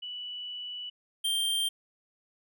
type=tone pair in turn; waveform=sine / square; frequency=2959 / 3168 Hz; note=F#7 / G7; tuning=-1 / +18 cents; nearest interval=minor second; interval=119 cents; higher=second; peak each=-36 / -27 dBFS; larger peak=second; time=0.02-0.9 / 1.24-1.69 s; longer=first; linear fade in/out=10 ms; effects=none